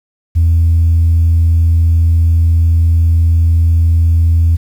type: tone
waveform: sine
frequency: 82.9 Hz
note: E2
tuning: 10 cents sharp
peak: -5 dBFS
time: 0.35-4.57 s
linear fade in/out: 20 ms
effects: tanh soft clip ceiling -4 dBFS + 7-bit